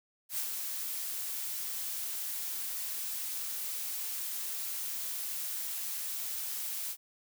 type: noise with ADSR envelope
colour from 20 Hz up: blue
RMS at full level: -33 dBFS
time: 0.29-6.97 s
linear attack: 88 ms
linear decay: 85 ms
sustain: -4 dB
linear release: 63 ms
effects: none